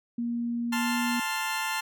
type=tone with pitch glide; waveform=sine; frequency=236.3 to 240.7 Hz; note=A#3 to B3; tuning=+24 to -44 cents; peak=-27 dBFS; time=0.18-1.2 s; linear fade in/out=5 ms; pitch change=+32 cents; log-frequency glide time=0.7-0.92 s
type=chord; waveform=20% pulse; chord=F major; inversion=first; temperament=equal; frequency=880 / 1046.5 / 1396.9 Hz; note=A5 / C6 / F6; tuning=0 / 0 / 0 cents; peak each=-26 / -29 / -29 dBFS; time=0.72-1.81 s; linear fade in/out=10 ms
effects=none